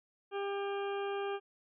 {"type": "harmonic tone", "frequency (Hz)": 399.2, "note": "G4", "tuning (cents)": 32, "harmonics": [1, 2, 3, 4, 6, 7, 8], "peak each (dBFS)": [-35, -41, -45, -47, -51, -52, -53], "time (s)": [0.31, 1.4], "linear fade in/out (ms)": 50, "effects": []}